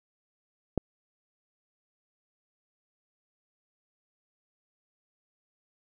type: click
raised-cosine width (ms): 2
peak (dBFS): -12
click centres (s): 0.777
effects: none